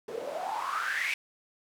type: noise with band-pass filter sweep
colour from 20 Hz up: white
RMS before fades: -33 dBFS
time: 0.08-1.14 s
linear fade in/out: 2 ms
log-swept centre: 400 to 2400 Hz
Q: 9.2
effects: none